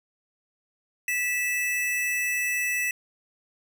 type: tone pair together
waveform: square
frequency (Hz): 1965 / 2623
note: B6 / E7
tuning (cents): -9 / -9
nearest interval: perfect fourth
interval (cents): 500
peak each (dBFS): -28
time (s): 1.08-2.91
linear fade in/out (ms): 2
effects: none